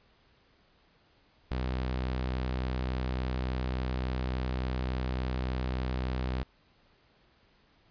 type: tone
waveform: sawtooth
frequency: 63.5 Hz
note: B1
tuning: 49 cents sharp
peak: -26 dBFS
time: 1.51-6.43 s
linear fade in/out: 0 ms
effects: pink hiss -65 dBFS RMS until 7.9 s + resampled to 11025 Hz

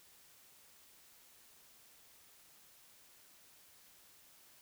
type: silence
effects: white hiss -63 dBFS RMS until 4.61 s

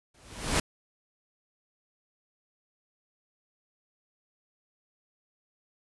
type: noise with exponential growth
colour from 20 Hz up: pink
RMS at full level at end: -22 dBFS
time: 0.14-0.6 s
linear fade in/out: 5 ms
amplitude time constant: 99 ms
effects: resampled to 24000 Hz

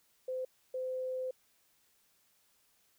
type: tone bursts at uneven times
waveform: sine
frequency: 514 Hz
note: C5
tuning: 31 cents flat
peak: -34 dBFS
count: 2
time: 0.28-0.45 / 0.74-1.31 s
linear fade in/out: 5 ms
effects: white hiss -71 dBFS RMS until 2.98 s

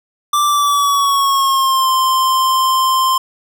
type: tone with pitch glide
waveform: square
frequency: 1174.7 to 1046.5 Hz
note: D6 to C6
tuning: 0 to 0 cents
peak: -12 dBFS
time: 0.33-3.18 s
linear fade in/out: 5 ms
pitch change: -200 cents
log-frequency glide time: 0.46-1.91 s
effects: none

